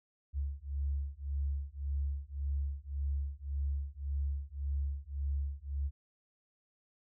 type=beating tone pair; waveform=sine; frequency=69.3 / 71.1 Hz; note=C#2 / C#2; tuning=0 / +45 cents; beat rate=1.8 Hz; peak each=-36 / -36 dBFS; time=0.33-5.91 s; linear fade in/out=50 ms; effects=none